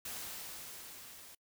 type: noise with level ramp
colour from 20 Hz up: white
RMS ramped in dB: -42 to -54 dBFS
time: 0.05-1.35 s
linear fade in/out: 5 ms
effects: noise-tail reverb RT60 0.1 s tail -26 dB re dry